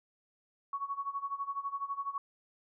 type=tone with tremolo; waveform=sine; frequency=1115 Hz; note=C#6; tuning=10 cents sharp; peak=-31 dBFS; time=0.73-2.18 s; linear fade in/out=2 ms; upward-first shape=sine; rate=12 Hz; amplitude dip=85%; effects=none